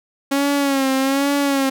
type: tone with vibrato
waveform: sawtooth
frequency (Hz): 274.5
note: C#4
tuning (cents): -17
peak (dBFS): -12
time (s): 0.31-1.7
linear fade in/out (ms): 10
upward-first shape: sine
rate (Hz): 1.2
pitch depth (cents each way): 60
effects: none